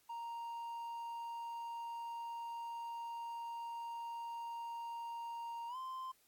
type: tone with pitch glide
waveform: triangle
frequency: 932.3 to 1040.4 Hz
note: A#5 to C6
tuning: 0 to -10 cents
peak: -40 dBFS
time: 0.09-6.12 s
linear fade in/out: 10 ms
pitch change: +190 cents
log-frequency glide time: 5.68-5.77 s
effects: white hiss -72 dBFS RMS until 6.27 s + AAC 64 kbps